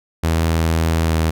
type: tone with pitch glide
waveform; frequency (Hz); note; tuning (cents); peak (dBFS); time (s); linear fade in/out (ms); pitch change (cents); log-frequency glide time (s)
sawtooth; 81.6 to 80.38; E2 to E2; -17 to -43; -11; 0.23-1.31; 10; -26; 1.04-1.13
effects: none